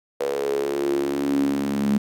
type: tone with high-pass filter sweep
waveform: sawtooth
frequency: 70 Hz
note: C#2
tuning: 18 cents sharp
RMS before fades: -23 dBFS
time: 0.2-1.98 s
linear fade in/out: 5 ms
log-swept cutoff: 490 to 210 Hz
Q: 9.5
effects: none